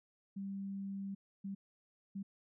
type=tone bursts at uneven times; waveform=sine; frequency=196.4 Hz; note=G3; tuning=4 cents sharp; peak=-39 dBFS; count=3; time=0.36-1.15 / 1.44-1.55 / 2.15-2.23 s; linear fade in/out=10 ms; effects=none